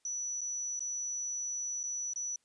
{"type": "tone with dropouts", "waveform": "sine", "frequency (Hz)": 5920, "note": "F#8", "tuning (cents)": 0, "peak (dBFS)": -34, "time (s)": [0.05, 2.36], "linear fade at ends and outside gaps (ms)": 2, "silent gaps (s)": [[0.409, 0.414], [0.794, 0.805], [1.832, 1.837], [2.135, 2.159]], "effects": ["white hiss -75 dBFS RMS until 2.44 s", "resampled to 22050 Hz"]}